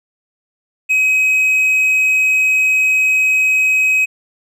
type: tone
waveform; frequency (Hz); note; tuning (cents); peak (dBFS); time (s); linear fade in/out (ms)
triangle; 2536; D#7; +32; -9; 0.89-4.06; 20
effects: none